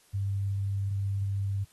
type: tone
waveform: sine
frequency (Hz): 98.9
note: G2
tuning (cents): +16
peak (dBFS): -27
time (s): 0.13-1.65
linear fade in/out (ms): 20
effects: white hiss -62 dBFS RMS until 1.72 s + AAC 32 kbps